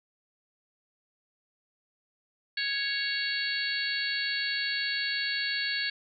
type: harmonic tone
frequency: 554.4 Hz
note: C#5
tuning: in tune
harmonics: 3 / 4 / 5 / 6 / 7 / 8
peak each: -32 / -36 / -38 / -40 / -37 / -33 dBFS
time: 2.57-5.9 s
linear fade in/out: 5 ms
effects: none